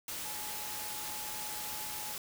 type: tone in noise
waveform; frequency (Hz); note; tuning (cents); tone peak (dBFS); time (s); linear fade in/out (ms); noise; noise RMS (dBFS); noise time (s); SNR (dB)
sine; 849; G#5; +38; -47; 0.25-2.13; 2; white; -40; 0.08-2.18; -10
effects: none